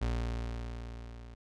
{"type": "tone with level ramp", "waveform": "35% pulse", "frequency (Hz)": 58.27, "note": "A#1", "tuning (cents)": 0, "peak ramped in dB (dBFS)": [-27, -45], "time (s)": [0.01, 1.35], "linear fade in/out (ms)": 10, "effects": ["low-pass 6000 Hz 12 dB/octave"]}